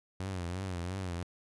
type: tone with vibrato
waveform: sawtooth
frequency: 91.1 Hz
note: F#2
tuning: 26 cents flat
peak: -31 dBFS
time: 0.2-1.23 s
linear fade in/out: 0 ms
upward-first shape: triangle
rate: 2.9 Hz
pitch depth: 130 cents each way
effects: resampled to 24000 Hz